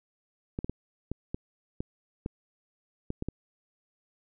clicks, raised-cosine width 3 ms, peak -19 dBFS, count 10, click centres 0.589 / 0.645 / 0.696 / 1.116 / 1.345 / 1.805 / 2.261 / 3.104 / 3.224 / 3.286 s, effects none

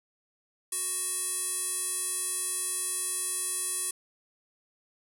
square tone with band-pass filter, 370 Hz, F#4, in tune, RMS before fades -32 dBFS, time 0.72-3.91 s, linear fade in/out 5 ms, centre 9700 Hz, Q 5.8, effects none

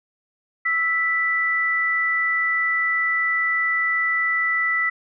sine tone pair together, 1318.5 / 1975.5 Hz, E6 / B6, 0 / 0 cents, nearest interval perfect fifth, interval 700 cents, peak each -26 / -19 dBFS, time 0.65-4.9 s, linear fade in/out 10 ms, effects none

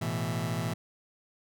sawtooth chord, A suspended second, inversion none, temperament just, 110 / 123.75 / 165 Hz, A2 / B2 / E3, 0 / +4 / +2 cents, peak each -30 / -30 / -29 dBFS, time 0.01-0.74 s, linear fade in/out 10 ms, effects none

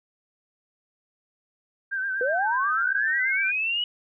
sine tone with vibrato, 1560 Hz, G6, 9 cents flat, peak -25 dBFS, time 1.91-3.52 s, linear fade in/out 20 ms, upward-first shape sine, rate 8.2 Hz, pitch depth 51 cents each way
sine linear sweep, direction up, 470 to 2949 Hz, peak -23 dBFS, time 2.21-3.84 s, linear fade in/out 2 ms
effects none

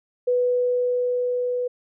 sine tone with level ramp, 493.9 Hz, B4, in tune, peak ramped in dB -17 to -22 dBFS, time 0.27-1.68 s, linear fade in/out 10 ms, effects none

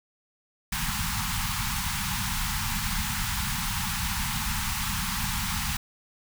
pink band-stop noise, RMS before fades -29 dBFS, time 0.72-5.77 s, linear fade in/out 5 ms, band 230 to 800 Hz, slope 96 dB/octave, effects none

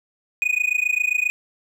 triangle tone with amplitude modulation, 2480 Hz, D#7, 6 cents flat, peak -13 dBFS, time 0.42-1.3 s, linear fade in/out 0 ms, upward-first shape sine, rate 27.5 Hz, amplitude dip 95%, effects none

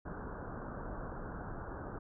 pink low-pass noise, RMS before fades -43 dBFS, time 0.05-1.99 s, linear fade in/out 10 ms, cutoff 1600 Hz, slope 96 dB/octave, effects none

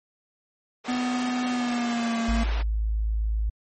pink band-pass noise, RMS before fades -37 dBFS, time 0.84-2.63 s, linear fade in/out 20 ms, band 420 to 3400 Hz, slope 12 dB/octave
square tone with pitch glide, 248.9 to 229.6 Hz, B3 to A#3, +14 to -26 cents, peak -25 dBFS, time 0.88-2.44 s, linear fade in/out 10 ms, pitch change -140 cents, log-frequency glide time 1.48-2.17 s
sine tone, 53.9 Hz, A1, 35 cents flat, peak -22 dBFS, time 2.28-3.5 s, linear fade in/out 10 ms
effects MP3 32 kbps

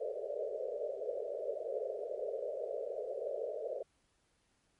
white band-pass noise, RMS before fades -39 dBFS, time 0-3.83 s, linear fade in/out 10 ms, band 410 to 630 Hz, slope 96 dB/octave, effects pink hiss -75 dBFS RMS until 4.79 s + MP3 48 kbps

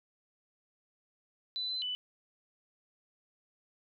sine tone with pitch steps, 3997 / 4045 / 2988 Hz, B7 / B7 / F#7, +20 / +41 / +16 cents, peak -33 dBFS, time 1.56-1.95 s, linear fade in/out 0 ms, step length 130 ms, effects none

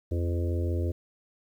harmonic tone with a mistuned harmonic, 85.7 Hz, F2, 32 cents flat, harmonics 1 / 3 / 4 / 5 / 6 / 7, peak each -26 / -38 / -35 / -40 / -40 / -44 dBFS, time 0.11-0.92 s, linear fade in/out 10 ms, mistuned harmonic 7, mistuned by +28 cents, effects 10-bit

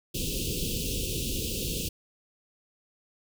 pink band-stop noise, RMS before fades -31 dBFS, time 0.14-1.89 s, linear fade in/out 10 ms, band 520 to 2600 Hz, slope 96 dB/octave, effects none

